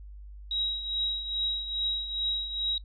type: tone with tremolo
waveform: sine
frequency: 3832 Hz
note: A#7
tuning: 47 cents sharp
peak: -25 dBFS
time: 0.51-2.78 s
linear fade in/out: 2 ms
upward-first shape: triangle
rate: 2.4 Hz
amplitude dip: 70%
effects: noise-tail reverb RT60 0.1 s tail -20 dB re dry + added 50 Hz sine -42 dBFS peak until 2.84 s